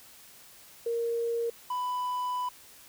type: tone pair in turn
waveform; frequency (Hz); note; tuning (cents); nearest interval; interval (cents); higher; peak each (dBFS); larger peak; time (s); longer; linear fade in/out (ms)
sine / triangle; 466.2 / 994.7; A#4 / B5; 0 / +12; octave + minor second; 1312; second; -27; neither; 0.86-1.5 / 1.7-2.49; second; 5
effects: white hiss -53 dBFS RMS until 2.88 s